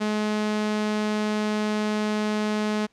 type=tone; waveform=sawtooth; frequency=212.3 Hz; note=G#3; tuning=38 cents sharp; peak=-19 dBFS; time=0-2.87 s; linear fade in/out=20 ms; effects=pink hiss -64 dBFS RMS until 2.92 s + low-pass 6000 Hz 12 dB/octave